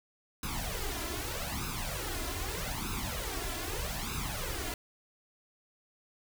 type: noise with flanger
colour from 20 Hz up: pink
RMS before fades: -36 dBFS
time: 0.43-4.74 s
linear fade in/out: 2 ms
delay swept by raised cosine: 0.78 to 2.98 ms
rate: 0.81 Hz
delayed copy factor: +0.8
effects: none